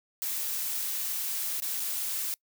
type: noise with dropouts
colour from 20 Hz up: blue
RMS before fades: -32 dBFS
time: 0.22-2.34 s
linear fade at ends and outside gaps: 0 ms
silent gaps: 1.601-1.622 / 1.797-1.801 s
effects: noise-tail reverb RT60 0.1 s tail -25 dB re dry